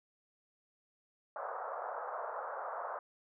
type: band-pass noise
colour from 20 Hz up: pink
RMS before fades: -41 dBFS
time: 1.36-2.99 s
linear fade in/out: 2 ms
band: 520 to 1400 Hz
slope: 48 dB/octave
effects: none